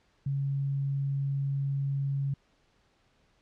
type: tone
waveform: sine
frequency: 138.59 Hz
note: C#3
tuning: in tune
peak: -27 dBFS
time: 0.26-2.34 s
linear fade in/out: 5 ms
effects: pink hiss -68 dBFS RMS until 3.41 s + low-pass 5000 Hz 12 dB/octave